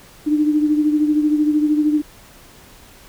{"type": "beating tone pair", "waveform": "sine", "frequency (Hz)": [300, 313], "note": ["D4", "D#4"], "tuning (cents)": [37, 10], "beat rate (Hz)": 13, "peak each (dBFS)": [-14, -22], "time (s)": [0.26, 2.02], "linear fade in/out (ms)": 20, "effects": ["pink hiss -45 dBFS RMS until 3.08 s"]}